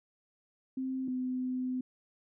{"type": "tone pair in turn", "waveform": "sine", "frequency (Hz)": [261.6, 254.7], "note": ["C4", "C4"], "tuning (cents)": [0, -46], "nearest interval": "unison", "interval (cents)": 46, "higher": "first", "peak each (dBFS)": [-32, -31], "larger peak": "second", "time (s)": [[0.77, 1.08], [1.08, 1.81]], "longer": "second", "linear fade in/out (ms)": 5, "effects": []}